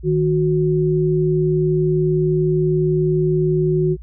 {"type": "tone pair together", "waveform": "sine", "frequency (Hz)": [155.56, 367.3], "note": ["D#3", "F#4"], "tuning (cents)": [0, -13], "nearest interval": "octave + minor third", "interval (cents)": 1487, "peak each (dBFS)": -17, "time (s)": [0.03, 3.97], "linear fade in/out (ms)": 50, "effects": ["added 57 Hz sine -33 dBFS peak until 4.02 s"]}